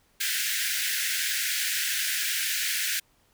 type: high-pass noise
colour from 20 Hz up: pink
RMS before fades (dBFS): -28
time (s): 0.2-3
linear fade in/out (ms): 10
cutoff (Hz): 1500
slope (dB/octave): 96
effects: pink hiss -65 dBFS RMS until 3.33 s